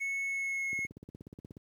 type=tone with pitch glide; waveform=triangle; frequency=2200 to 2173 Hz; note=C#7 to C#7; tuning=-14 to -35 cents; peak=-30 dBFS; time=0-0.87 s; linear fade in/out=20 ms; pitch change=-21 cents; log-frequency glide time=0.25-0.66 s
type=click train; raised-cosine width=3 ms; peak=-33 dBFS; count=15; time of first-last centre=0.73-1.568 s; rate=16.7 Hz
effects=high-pass 80 Hz 12 dB/octave + 11-bit